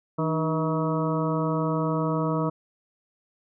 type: harmonic tone with a mistuned harmonic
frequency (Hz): 160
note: D#3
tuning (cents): +49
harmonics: 1 / 2 / 3 / 4 / 6 / 7 / 8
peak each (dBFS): -26 / -29 / -31 / -32 / -34 / -34 / -35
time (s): 0.18-2.5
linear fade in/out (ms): 10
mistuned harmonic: 2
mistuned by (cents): -70
effects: none